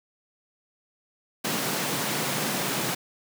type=high-pass noise; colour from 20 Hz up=pink; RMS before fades=-28 dBFS; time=1.44-2.95 s; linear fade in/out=10 ms; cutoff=130 Hz; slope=48 dB/octave; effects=none